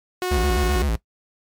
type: tone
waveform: sawtooth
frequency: 364.6 Hz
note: F#4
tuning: 25 cents flat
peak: -18 dBFS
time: 0.22-0.82 s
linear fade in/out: 0 ms
type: tone with vibrato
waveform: square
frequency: 63.3 Hz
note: B1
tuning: 43 cents sharp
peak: -20 dBFS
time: 0.31-0.96 s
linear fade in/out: 5 ms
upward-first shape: square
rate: 7.8 Hz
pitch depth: 220 cents each way
effects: noise-tail reverb RT60 0.1 s tail -18 dB re dry + MP3 96 kbps